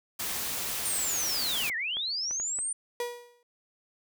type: noise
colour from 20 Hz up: white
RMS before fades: -33 dBFS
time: 0.19-1.7 s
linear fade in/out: 10 ms
type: linear two-way sweep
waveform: sine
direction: down then up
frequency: 9110 to 1740 to 9110 Hz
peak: -29 dBFS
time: 0.85-2.73 s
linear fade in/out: 5 ms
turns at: 1.76 s
type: clicks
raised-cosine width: 0.5 ms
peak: -28 dBFS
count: 12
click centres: 1.046 / 1.138 / 1.236 / 1.275 / 1.345 / 1.552 / 1.637 / 1.699 / 1.969 / 2.31 / 2.4 / 2.588 s
type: tone with exponential decay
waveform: 35% pulse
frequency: 482 Hz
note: B4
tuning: 42 cents flat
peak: -26 dBFS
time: 3-3.43 s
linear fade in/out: 2 ms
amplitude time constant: 93 ms
effects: none